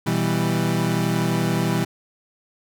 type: chord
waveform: 30% pulse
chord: E minor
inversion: second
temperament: equal with one note detuned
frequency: 123.47 / 164.24 / 196 Hz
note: B2 / E3 / G3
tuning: 0 / -6 / 0 cents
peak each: -22 / -20 / -22 dBFS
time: 0.06-1.85 s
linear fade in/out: 10 ms
effects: none